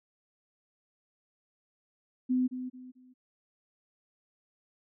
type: tone with echo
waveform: sine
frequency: 253.8 Hz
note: B3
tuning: 47 cents sharp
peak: -24 dBFS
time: 2.29-2.48 s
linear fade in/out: 20 ms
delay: 220 ms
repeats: 3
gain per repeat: -10 dB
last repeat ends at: 3.14 s
effects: none